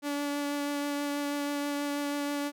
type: tone with vibrato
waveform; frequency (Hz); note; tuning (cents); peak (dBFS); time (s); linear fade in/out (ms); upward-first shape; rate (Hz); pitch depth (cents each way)
sawtooth; 287.7; D4; -36; -26; 0.02-2.52; 50; triangle; 6.2; 13
effects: none